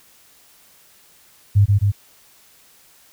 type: tone with echo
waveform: sine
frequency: 101 Hz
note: G#2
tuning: 48 cents flat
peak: -9 dBFS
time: 1.55-1.66 s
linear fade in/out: 20 ms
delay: 130 ms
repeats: 2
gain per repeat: -2 dB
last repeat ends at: 1.92 s
effects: white hiss -52 dBFS RMS until 3.12 s